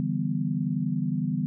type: chord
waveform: sine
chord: E minor seventh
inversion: third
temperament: equal with one note detuned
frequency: 145.4 / 164.81 / 196 / 246.9 Hz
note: D3 / E3 / G3 / B3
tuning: -17 / 0 / 0 / 0 cents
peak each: -30 dBFS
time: 0-1.46 s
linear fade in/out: 0 ms
effects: none